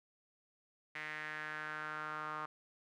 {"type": "tone with band-pass filter sweep", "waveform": "sawtooth", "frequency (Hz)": 153.4, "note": "D#3", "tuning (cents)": -24, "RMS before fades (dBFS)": -43, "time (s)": [0.95, 2.46], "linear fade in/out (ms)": 5, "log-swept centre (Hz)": [2000, 1200], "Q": 4.4, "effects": []}